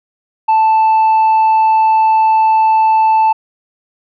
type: tone with tanh clipping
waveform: sine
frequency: 880 Hz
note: A5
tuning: in tune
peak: -8 dBFS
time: 0.48-3.33 s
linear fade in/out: 10 ms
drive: 2 dB
effects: none